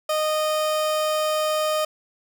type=tone; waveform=30% pulse; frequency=617 Hz; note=D#5; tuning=15 cents flat; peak=-18 dBFS; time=0.09-1.85 s; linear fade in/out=5 ms; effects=none